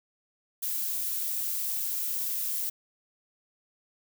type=noise; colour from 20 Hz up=violet; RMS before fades=-31 dBFS; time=0.62-2.7 s; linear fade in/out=10 ms; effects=none